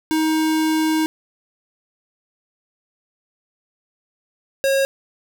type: tone pair in turn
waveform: square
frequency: 315 / 543.8 Hz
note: D#4 / C#5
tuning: +21 / -33 cents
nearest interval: major sixth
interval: 946 cents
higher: second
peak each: -17 / -16 dBFS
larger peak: second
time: 0.11-1.06 / 4.64-4.85 s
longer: first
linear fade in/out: 0 ms
effects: none